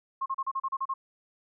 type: tone bursts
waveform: sine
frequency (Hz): 1074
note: C6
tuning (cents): +45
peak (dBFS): -27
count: 9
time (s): 0.21-0.94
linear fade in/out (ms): 10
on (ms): 50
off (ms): 35
effects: none